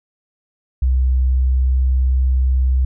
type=tone with pitch glide; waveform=sine; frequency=64.1 to 64.51 Hz; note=C2 to C2; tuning=-35 to -24 cents; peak=-12 dBFS; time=0.82-2.85 s; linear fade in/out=5 ms; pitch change=+11 cents; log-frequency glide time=1.23-2.03 s; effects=none